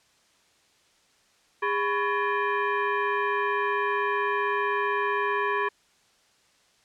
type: tone with frequency modulation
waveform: sine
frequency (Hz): 293.7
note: D4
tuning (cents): 0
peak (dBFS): -23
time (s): 1.62-5.69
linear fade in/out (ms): 10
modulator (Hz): 703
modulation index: 2.4
effects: white hiss -63 dBFS RMS until 6.84 s + low-pass 7000 Hz 12 dB/octave